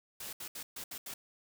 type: noise bursts at uneven times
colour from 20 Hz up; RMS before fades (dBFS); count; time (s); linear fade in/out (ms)
white; -43; 6; 0.2-0.33 / 0.4-0.48 / 0.55-0.63 / 0.76-0.84 / 0.91-0.98 / 1.06-1.14; 5
effects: none